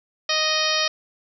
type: harmonic tone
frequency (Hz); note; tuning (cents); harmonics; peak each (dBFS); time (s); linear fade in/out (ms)
622; D#5; -1; 1 / 2 / 3 / 4 / 5 / 6 / 7 / 8 / 9; -28 / -28 / -28 / -28 / -28 / -28 / -28 / -28 / -28; 0.29-0.88; 5
effects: none